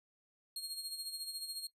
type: tone with tremolo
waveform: sawtooth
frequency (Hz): 4252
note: C8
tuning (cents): +27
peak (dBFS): -35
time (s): 0.56-1.67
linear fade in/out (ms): 2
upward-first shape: sine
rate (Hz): 14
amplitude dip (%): 60
effects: noise-tail reverb RT60 0.1 s tail -20 dB re dry + resampled to 32000 Hz